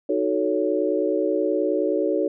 sine chord, D# half-diminished seventh, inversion none, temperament equal with one note detuned, 311.1 / 370 / 440 / 559.8 Hz, D#4 / F#4 / A4 / C#5, 0 / 0 / 0 / +17 cents, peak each -25 dBFS, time 0.09-2.28 s, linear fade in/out 5 ms, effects none

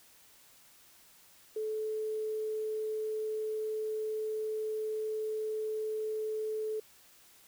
sine tone with quantisation, 433.3 Hz, A4, 27 cents flat, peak -32 dBFS, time 1.56-6.8 s, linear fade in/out 5 ms, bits 10, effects white hiss -60 dBFS RMS until 7.47 s

